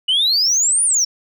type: exponential two-way sweep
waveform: sine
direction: up then down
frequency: 2900 to 9790 to 5350 Hz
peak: -11 dBFS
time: 0.08-1.05 s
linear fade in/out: 10 ms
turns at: 0.84 s
effects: tanh soft clip ceiling -11 dBFS